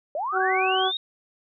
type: linear sweep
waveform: sine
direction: up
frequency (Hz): 554 to 3800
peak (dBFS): -25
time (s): 0.15-0.97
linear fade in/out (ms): 2
type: harmonic tone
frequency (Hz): 376.9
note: F#4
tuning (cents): +32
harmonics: 1 / 2 / 3 / 4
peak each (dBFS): -26 / -24 / -28 / -30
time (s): 0.32-0.92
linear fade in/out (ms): 50
effects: none